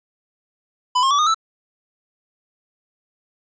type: tone with pitch steps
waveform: square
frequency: 999 / 1070.7 / 1147.5 / 1229.9 / 1318.2 Hz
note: B5 / C6 / D6 / D#6 / E6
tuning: +20 / +40 / -40 / -20 / 0 cents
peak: -15 dBFS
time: 0.95-1.345 s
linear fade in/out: 10 ms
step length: 79 ms
effects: resampled to 16000 Hz